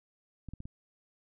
clicks, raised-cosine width 5 ms, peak -30 dBFS, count 4, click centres 0.487 / 0.536 / 0.604 / 0.655 s, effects none

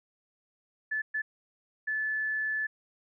sine tone bursts at uneven times, 1736 Hz, A6, 24 cents flat, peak -28 dBFS, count 3, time 0.91-1.02 / 1.14-1.22 / 1.87-2.67 s, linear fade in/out 10 ms, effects none

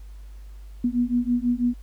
sine beating tone pair, 240 / 246.1 Hz, B3 / B3, -49 / -6 cents, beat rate 6.1 Hz, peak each -23 dBFS, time 0.84-1.74 s, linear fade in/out 5 ms, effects added 50 Hz sine -38 dBFS peak until 1.82 s + pink hiss -60 dBFS RMS until 1.82 s

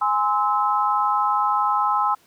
sine chord, Ab augmented, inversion none, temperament just, 830.6 / 1038.3 / 1297.8 Hz, Ab5 / C6 / E6, 0 / -14 / -27 cents, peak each -22 dBFS, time 0.01-2.15 s, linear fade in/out 10 ms, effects pink hiss -57 dBFS RMS until 2.26 s + high-pass 150 Hz 12 dB/octave

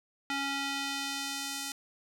square tone with band-pass filter sweep, 277.2 Hz, C#4, in tune, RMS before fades -35 dBFS, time 0.3-1.72 s, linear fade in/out 2 ms, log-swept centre 2400 to 7200 Hz, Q 0.78, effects 9-bit

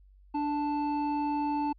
triangle tone pair together, 293.4 / 880 Hz, D4 / A5, -2 / 0 cents, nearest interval octave + perfect fifth, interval 1902 cents, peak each -28 dBFS, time 0.34-1.73 s, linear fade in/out 10 ms, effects added 48 Hz sine -54 dBFS peak until 1.78 s + resampled to 11025 Hz

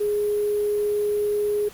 sine tone with sample-and-hold, 415.3 Hz, G#4, in tune, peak -20 dBFS, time 0-1.69 s, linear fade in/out 10 ms, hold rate 11025 Hz, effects pink hiss -46 dBFS RMS until 1.73 s

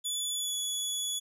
20% pulse tone with pitch glide, 3449 to 3402 Hz, A7 to G#7, -35 to +41 cents, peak -25 dBFS, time 0.04-1.2 s, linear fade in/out 20 ms, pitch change -24 cents, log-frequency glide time 0.3-0.55 s, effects none

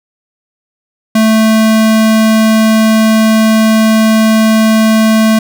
square tone, 220 Hz, A3, in tune, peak -6 dBFS, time 1.15-5.39 s, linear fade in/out 5 ms, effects none

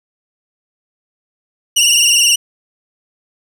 20% pulse tone with vibrato, 2845 Hz, F7, 31 cents sharp, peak -3 dBFS, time 1.76-2.36 s, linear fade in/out 10 ms, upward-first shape triangle, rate 19 Hz, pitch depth 84 cents each way, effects none

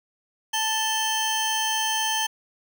25% pulse tone pair together, 880 / 3122 Hz, A5 / G7, 0 / -8 cents, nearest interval octave + minor seventh, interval 2192 cents, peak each -22 / -22 dBFS, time 0.53-2.27 s, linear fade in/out 10 ms, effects none

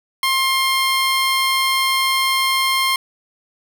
15% pulse tone, 1062 Hz, C6, 25 cents sharp, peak -9 dBFS, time 0.23-2.96 s, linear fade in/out 2 ms, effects none

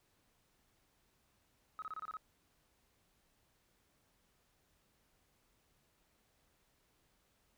sine tone bursts, 1274 Hz, D#6, 41 cents sharp, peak -40 dBFS, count 7, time 1.79-2.169 s, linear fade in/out 0 ms, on 31 ms, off 27 ms, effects tanh soft clip ceiling -36 dBFS + pink hiss -75 dBFS RMS until 7.57 s

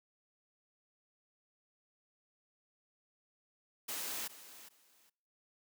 white noise with echo, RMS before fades -40 dBFS, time 3.88-4.28 s, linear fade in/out 10 ms, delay 410 ms, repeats 2, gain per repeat -14 dB, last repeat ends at 5.1 s, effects noise-tail reverb RT60 0.7 s tail -25 dB re dry + high-pass 200 Hz 12 dB/octave

